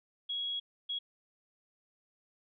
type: tone bursts at uneven times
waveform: sine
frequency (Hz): 3322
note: G#7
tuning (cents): 0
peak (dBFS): -33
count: 2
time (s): 0.29-0.6 / 0.89-0.99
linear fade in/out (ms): 10
effects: none